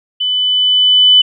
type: tone with level ramp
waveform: sine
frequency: 3000 Hz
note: F#7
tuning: 23 cents sharp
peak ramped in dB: -13 to -3 dBFS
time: 0.2-1.22 s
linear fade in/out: 10 ms
effects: none